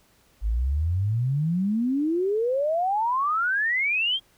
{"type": "exponential sweep", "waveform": "sine", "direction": "up", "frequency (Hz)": [50, 3276], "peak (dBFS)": -21, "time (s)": [0.41, 4.2], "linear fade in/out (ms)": 50, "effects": ["pink hiss -61 dBFS RMS until 4.37 s"]}